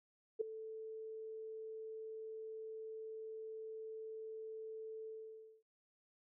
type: tone with ADSR envelope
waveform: sine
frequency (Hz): 440.5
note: A4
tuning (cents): +2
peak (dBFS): -30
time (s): 0.39-5.63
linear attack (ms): 21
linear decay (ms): 6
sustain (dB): -15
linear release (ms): 560
effects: none